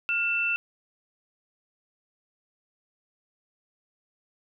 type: tone pair together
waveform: sine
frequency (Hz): 1412.7 / 2674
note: F6 / E7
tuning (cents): +19 / +24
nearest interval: major seventh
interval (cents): 1105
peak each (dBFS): -31 / -24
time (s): 0.09-0.56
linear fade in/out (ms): 0
effects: none